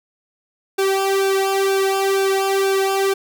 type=tone with flanger; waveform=sawtooth; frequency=388.8 Hz; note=G4; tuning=14 cents flat; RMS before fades=-18 dBFS; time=0.78-3.14 s; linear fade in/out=10 ms; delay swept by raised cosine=0.98 to 2.08 ms; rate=2.1 Hz; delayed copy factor=-0.9; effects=none